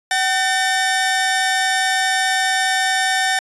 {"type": "tone pair together", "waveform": "sawtooth", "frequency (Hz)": [760, 1802.4], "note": ["F#5", "A6"], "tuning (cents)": [46, 41], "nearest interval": "octave + minor third", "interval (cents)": 1495, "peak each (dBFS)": -15, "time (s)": [0.11, 3.39], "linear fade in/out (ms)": 2, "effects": ["resampled to 24000 Hz"]}